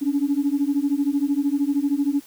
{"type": "beating tone pair", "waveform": "sine", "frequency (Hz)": [277.2, 290.2], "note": ["C#4", "D4"], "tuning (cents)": [0, -21], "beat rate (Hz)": 13, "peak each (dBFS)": -21, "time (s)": [0.01, 2.21], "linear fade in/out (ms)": 20, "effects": ["tanh soft clip ceiling -12 dBFS", "white hiss -49 dBFS RMS until 2.26 s"]}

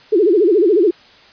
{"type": "tone with vibrato", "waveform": "sine", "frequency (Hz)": 381.8, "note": "G4", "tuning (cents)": -46, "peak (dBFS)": -9, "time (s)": [0.12, 0.91], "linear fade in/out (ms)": 10, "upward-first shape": "sine", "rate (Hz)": 14, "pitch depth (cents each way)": 250, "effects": ["white hiss -45 dBFS RMS until 1.32 s", "resampled to 11025 Hz"]}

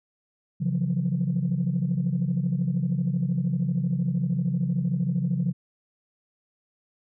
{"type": "tone cluster", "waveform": "sine", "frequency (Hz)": [136.9, 169.6, 182.5], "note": ["C#3", "E3", "F#3"], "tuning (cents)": [-21, 50, -24], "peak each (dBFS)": -26, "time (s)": [0.6, 5.53], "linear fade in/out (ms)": 20, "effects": ["tanh soft clip ceiling -16 dBFS"]}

